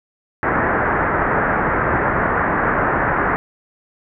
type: low-pass noise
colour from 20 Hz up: white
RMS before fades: -18 dBFS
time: 0.43-3.36 s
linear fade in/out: 0 ms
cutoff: 1800 Hz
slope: 48 dB/octave
effects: none